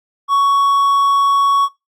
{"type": "tone", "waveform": "triangle", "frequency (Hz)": 1116, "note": "C#6", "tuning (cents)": 11, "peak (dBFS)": -8, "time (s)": [0.28, 1.69], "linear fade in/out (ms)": 50, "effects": ["noise-tail reverb RT60 0.2 s tail -19 dB re dry", "Opus 48 kbps"]}